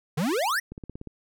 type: exponential sweep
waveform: square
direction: up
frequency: 138.3 to 1975.5 Hz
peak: -24 dBFS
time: 0.17-0.6 s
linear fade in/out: 10 ms
type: click train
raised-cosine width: 3 ms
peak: -25 dBFS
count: 7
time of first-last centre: 0.72-1.073 s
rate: 17 Hz
effects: none